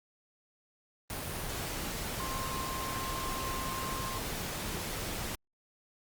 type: tone in noise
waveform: sine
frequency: 1057 Hz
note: C6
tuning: 17 cents sharp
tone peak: -38 dBFS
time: 2.2-4.18 s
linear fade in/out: 0 ms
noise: pink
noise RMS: -37 dBFS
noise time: 1.1-5.35 s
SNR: -4 dB
effects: Opus 32 kbps